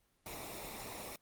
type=noise with comb filter; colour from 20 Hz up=pink; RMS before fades=-45 dBFS; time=0.26-1.16 s; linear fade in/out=2 ms; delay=0.64 ms; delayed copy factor=-0.65; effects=pink hiss -75 dBFS RMS until 1.21 s + Opus 24 kbps